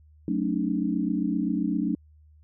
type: chord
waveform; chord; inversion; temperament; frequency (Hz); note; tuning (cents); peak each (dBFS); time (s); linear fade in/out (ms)
sine; D# half-diminished seventh; first; equal with one note detuned; 185 / 220 / 277.2 / 304.9; F#3 / A3 / C#4 / D#4; 0 / 0 / 0 / -35; -29; 0.28-1.95; 2
effects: added 76 Hz sine -52 dBFS peak until 2.43 s